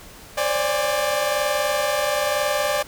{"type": "tone cluster", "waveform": "sawtooth", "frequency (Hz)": [526, 569, 590, 816], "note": ["C5", "C#5", "D5", "G#5"], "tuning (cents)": [9, 45, 8, -31], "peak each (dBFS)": [-24, -26, -18, -24], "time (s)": [0.37, 2.83], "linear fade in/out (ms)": 10, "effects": ["pink hiss -43 dBFS RMS until 2.87 s"]}